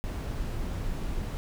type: noise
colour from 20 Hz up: brown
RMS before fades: -32 dBFS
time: 0.04-1.37 s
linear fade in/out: 0 ms
effects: none